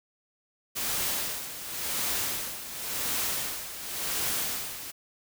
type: noise with tremolo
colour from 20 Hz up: white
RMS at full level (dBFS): -29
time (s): 0.75-4.92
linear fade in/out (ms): 20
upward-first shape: sine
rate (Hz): 0.92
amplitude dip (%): 70
effects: none